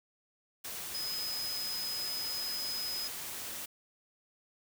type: tone in noise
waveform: sine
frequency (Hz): 5050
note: D#8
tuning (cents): +25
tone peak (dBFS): -35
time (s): 0.94-3.08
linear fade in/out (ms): 10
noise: white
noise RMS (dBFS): -41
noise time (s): 0.64-3.66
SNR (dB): +3
effects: none